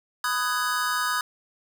square chord, G# minor seventh, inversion first, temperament just, 996.7 / 1245.9 / 1495.1 / 1661.2 Hz, B5 / D#6 / F#6 / G#6, +16 / +2 / +18 / 0 cents, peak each -32 / -28 / -31 / -31 dBFS, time 0.24-1.21 s, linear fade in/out 2 ms, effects 10-bit

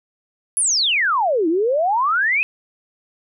sine exponential two-way sweep, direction down then up, 10970 to 310 to 2600 Hz, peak -15 dBFS, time 0.57-2.43 s, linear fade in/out 0 ms, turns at 1.48 s, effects none

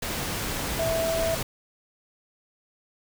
sine tone in noise, 657 Hz, E5, 6 cents flat, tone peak -24 dBFS, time 0.79-1.35 s, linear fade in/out 5 ms, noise pink, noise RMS -30 dBFS, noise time 0.02-1.43 s, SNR +3 dB, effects none

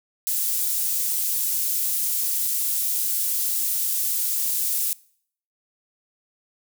pink high-pass noise, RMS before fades -24 dBFS, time 0.27-4.93 s, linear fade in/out 0 ms, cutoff 11000 Hz, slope 12 dB/octave, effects noise-tail reverb RT60 0.6 s tail -23 dB re dry

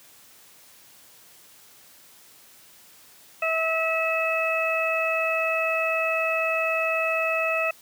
harmonic tone, 648 Hz, E5, 30 cents flat, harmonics 1 / 2 / 3 / 4, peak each -26 / -29 / -34 / -25 dBFS, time 3.42-7.71 s, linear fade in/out 5 ms, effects white hiss -52 dBFS RMS until 7.81 s + high-pass 80 Hz 12 dB/octave

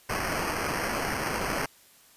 violet noise with sample-and-hold, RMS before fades -30 dBFS, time 0.09-1.66 s, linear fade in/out 5 ms, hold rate 3675 Hz, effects white hiss -57 dBFS RMS until 2.16 s + resampled to 32000 Hz

